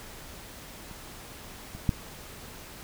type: clicks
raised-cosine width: 5 ms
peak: -30 / -28 / -10 dBFS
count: 3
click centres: 0.913 / 1.75 / 1.892 s
effects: pink hiss -45 dBFS RMS until 2.83 s